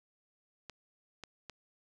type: clicks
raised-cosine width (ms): 0.2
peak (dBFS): -27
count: 3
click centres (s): 0.697 / 1.237 / 1.497
effects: none